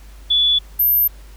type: tone pair in turn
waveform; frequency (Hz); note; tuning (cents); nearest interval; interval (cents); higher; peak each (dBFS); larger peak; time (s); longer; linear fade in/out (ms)
sine; 3440 / 12988; A7 / G#9; -40 / -40; octave + major seventh; 2300; second; -12; neither; 0.3-0.59 / 0.79-1.08; neither; 10
effects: added 50 Hz sine -37 dBFS peak until 1.36 s + pink hiss -49 dBFS RMS until 1.36 s